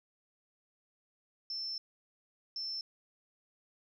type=tone bursts at uneven times; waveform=sine; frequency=5330 Hz; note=E8; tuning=18 cents sharp; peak=-36 dBFS; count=2; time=1.5-1.78 / 2.56-2.81 s; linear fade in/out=2 ms; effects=12-bit